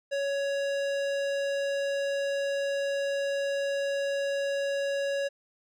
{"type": "tone with hard clipping", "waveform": "sine", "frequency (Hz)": 558, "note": "C#5", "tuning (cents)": 11, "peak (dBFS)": -29, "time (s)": [0.11, 5.29], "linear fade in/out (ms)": 20, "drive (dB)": 17, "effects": []}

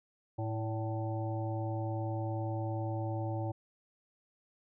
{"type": "harmonic tone with a mistuned harmonic", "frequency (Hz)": 110, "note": "A2", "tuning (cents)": 0, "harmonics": [1, 3, 5, 7, 8], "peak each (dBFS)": [-34, -40, -42, -43, -47], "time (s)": [0.38, 3.52], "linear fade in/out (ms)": 10, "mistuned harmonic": 5, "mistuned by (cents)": 54, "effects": []}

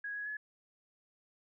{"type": "tone with pitch steps", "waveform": "sine", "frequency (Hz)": [1657, 1669, 1703], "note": ["G#6", "G#6", "G#6"], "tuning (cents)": [-4, 8, 43], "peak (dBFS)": -37, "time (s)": [0.04, 0.37], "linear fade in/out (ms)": 5, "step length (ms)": 110, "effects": []}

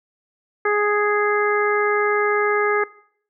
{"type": "harmonic tone", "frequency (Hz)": 415.6, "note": "G#4", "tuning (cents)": 1, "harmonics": [1, 2, 3, 4, 5], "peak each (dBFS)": [-19, -27, -23, -24, -27], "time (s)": [0.65, 2.84], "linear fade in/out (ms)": 5, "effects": ["noise-tail reverb RT60 0.6 s tail -21 dB re dry"]}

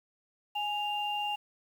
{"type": "tone pair together", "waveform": "sine", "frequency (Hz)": [830.6, 2794], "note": ["G#5", "F7"], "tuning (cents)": [0, 0], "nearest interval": "octave + major sixth", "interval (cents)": 2100, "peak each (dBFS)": [-32, -34], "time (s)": [0.55, 1.36], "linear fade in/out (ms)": 10, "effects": ["9-bit"]}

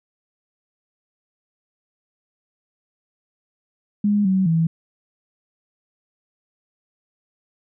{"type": "tone with pitch steps", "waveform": "sine", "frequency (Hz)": [206.1, 189.4, 163.7], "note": ["G#3", "F#3", "E3"], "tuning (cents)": [-13, 41, -12], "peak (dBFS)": -15, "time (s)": [4.04, 4.67], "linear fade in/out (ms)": 5, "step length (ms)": 210, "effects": []}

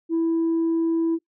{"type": "tone", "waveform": "sine", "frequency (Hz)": 329.6, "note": "E4", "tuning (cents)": 0, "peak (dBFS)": -17, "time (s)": [0.09, 1.19], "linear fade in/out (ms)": 50, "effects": ["noise-tail reverb RT60 0.1 s tail -23 dB re dry", "tanh soft clip ceiling -17 dBFS"]}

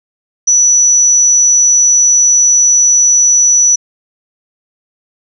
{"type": "tone", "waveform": "sine", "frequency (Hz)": 5920, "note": "F#8", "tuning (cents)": 0, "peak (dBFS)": -5, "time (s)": [0.47, 3.76], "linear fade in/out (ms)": 10, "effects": []}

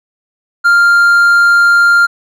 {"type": "tone", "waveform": "triangle", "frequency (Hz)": 1396.9, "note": "F6", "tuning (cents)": 0, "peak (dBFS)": -3, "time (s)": [0.64, 2.07], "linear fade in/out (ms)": 20, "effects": []}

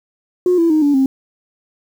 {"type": "tone with pitch steps", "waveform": "sine", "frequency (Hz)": [360.4, 334.3, 310.1, 287.7, 266.9], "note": ["F#4", "E4", "D#4", "D4", "C4"], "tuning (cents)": [-45, 24, -6, -36, 35], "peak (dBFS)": -9, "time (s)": [0.46, 1.06], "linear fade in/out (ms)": 2, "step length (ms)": 120, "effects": ["tanh soft clip ceiling -6 dBFS", "7-bit"]}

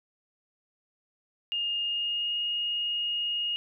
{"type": "tone with pitch glide", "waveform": "sine", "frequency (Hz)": [2833, 2861], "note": ["F7", "F7"], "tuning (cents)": [24, 41], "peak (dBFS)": -27, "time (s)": [1.52, 3.56], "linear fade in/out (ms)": 0, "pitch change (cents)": 17, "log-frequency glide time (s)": [1.81, 2.37], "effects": []}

